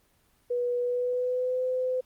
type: tone with pitch glide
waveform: sine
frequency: 487.7 to 509.6 Hz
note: B4 to C5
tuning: -22 to -46 cents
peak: -25 dBFS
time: 0.5-2.01 s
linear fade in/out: 10 ms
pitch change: +76 cents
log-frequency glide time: 0.79-1.64 s
effects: pink hiss -66 dBFS RMS until 2.05 s + Opus 24 kbps